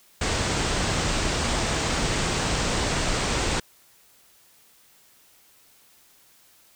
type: low-pass noise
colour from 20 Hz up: pink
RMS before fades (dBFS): -25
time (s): 0.21-3.6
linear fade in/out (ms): 5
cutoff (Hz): 8700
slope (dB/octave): 96
effects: white hiss -57 dBFS RMS until 6.75 s